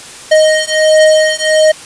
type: beating tone pair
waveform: square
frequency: 622.3 / 623.7 Hz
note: D#5 / D#5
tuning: 0 / +4 cents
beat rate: 1.4 Hz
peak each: -10 dBFS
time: 0.31-1.72 s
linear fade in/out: 10 ms
effects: white hiss -31 dBFS RMS until 1.85 s + resampled to 22050 Hz